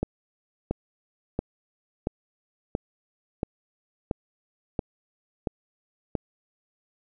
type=click train; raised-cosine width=2 ms; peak=-12 dBFS; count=10; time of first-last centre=0.03-6.152 s; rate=1.47 Hz; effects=none